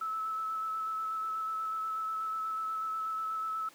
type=tone with vibrato; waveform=sine; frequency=1305 Hz; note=E6; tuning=18 cents flat; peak=-32 dBFS; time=0.01-3.69 s; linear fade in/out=5 ms; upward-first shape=square; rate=8.2 Hz; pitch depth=12 cents each way; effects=pink hiss -57 dBFS RMS until 3.74 s + high-pass 300 Hz 12 dB/octave